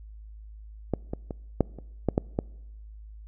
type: clicks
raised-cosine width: 2 ms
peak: -11 / -17 / -20 / -6 / -27 / -9 / -8 / -11 dBFS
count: 8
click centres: 0.937 / 1.135 / 1.308 / 1.607 / 1.787 / 2.087 / 2.179 / 2.389 s
effects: noise-tail reverb RT60 1.0 s tail -25 dB re dry + added 53 Hz sine -42 dBFS peak until 3.27 s